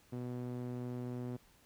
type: tone with band-pass filter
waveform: sawtooth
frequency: 123.47 Hz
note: B2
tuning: in tune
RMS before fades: -41 dBFS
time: 0.12-1.37 s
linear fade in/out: 10 ms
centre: 260 Hz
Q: 1
effects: pink hiss -66 dBFS RMS until 1.65 s